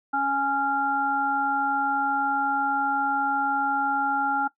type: harmonic tone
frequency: 277.2 Hz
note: C#4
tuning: in tune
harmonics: 1 / 3 / 5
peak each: -32 / -24 / -25 dBFS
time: 0.13-4.48 s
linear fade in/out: 10 ms
effects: noise-tail reverb RT60 0.1 s tail -18 dB re dry